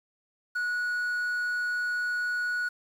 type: tone with quantisation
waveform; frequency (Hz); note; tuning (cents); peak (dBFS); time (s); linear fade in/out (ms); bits
triangle; 1463; F#6; -20; -25; 0.55-2.69; 10; 9
effects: none